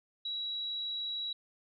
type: tone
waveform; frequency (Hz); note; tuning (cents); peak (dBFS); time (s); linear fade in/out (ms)
sine; 3889; B7; -27; -34; 0.25-1.33; 5
effects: none